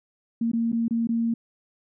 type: tone with dropouts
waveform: sine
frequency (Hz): 230.6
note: A#3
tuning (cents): -19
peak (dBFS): -21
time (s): 0.41-1.34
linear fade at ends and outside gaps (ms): 5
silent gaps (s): 0.517-0.533 / 0.719-0.728 / 0.882-0.908 / 1.072-1.09
effects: none